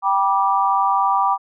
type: chord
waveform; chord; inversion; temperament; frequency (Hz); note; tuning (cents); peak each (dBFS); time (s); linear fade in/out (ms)
sine; G major; none; equal with one note detuned; 784 / 971.9 / 1174.7; G5 / B5 / D6; 0 / -28 / 0; -19; 0.02-1.38; 50
effects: none